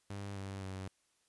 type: tone with pitch steps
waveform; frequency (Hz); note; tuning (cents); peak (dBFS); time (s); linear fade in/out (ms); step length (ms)
sawtooth; 100.1 / 97.4 / 95; G2 / G2 / F#2; +37 / -11 / +46; -37; 0.1-0.88; 5; 260
effects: white hiss -75 dBFS RMS until 1.28 s + resampled to 24000 Hz